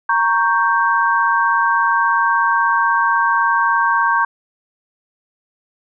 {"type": "chord", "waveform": "sine", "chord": "G diminished", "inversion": "first", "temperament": "equal", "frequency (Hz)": [932.3, 1108.7, 1568], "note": ["Bb5", "Db6", "G6"], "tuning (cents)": [0, 0, 0], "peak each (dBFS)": -17, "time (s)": [0.09, 4.25], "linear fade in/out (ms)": 5, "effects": []}